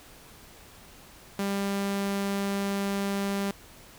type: tone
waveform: sawtooth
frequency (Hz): 198.6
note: G3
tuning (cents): +23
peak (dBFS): -23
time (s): 1.39-3.51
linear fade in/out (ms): 2
effects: pink hiss -51 dBFS RMS until 3.98 s